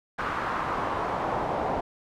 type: noise with band-pass filter sweep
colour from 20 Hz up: brown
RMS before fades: -29 dBFS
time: 0.18-1.81 s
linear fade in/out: 10 ms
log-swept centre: 1300 to 740 Hz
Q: 2.1
effects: none